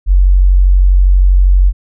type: tone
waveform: sine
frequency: 46.25 Hz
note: F#1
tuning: in tune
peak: -4 dBFS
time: 0.06-1.73 s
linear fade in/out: 50 ms
effects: none